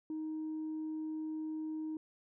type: tone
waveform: sine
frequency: 312.8 Hz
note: D#4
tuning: 9 cents sharp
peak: -35 dBFS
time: 0.1-1.97 s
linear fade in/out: 2 ms
effects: tanh soft clip ceiling -34 dBFS